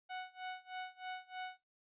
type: tone with tremolo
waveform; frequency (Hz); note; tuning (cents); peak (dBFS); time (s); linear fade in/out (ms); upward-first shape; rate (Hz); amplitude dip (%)
sawtooth; 740; F#5; 0; -36; 0.09-1.58; 20; sine; 3.2; 95
effects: noise-tail reverb RT60 0.2 s tail -20 dB re dry + resampled to 8000 Hz